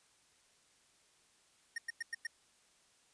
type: tone bursts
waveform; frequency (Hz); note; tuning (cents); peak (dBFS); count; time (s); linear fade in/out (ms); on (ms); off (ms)
square; 1851; A#6; -13; -37; 5; 1.76-2.27; 5; 22; 100
effects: white hiss -69 dBFS RMS until 3.13 s + resampled to 22050 Hz